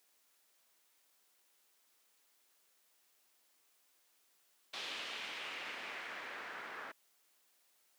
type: noise with low-pass filter sweep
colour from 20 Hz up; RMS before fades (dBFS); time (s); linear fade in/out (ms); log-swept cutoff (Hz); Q
white; -45; 4.73-6.92; 10; 3500 to 1500; 1.9
effects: white hiss -73 dBFS RMS until 7.98 s + high-pass 300 Hz 12 dB/octave